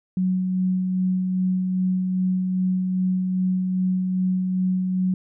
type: tone with tremolo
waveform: sine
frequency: 185 Hz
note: F#3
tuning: in tune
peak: -18 dBFS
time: 0.17-5.14 s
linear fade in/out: 2 ms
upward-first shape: sine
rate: 2.5 Hz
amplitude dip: 30%
effects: none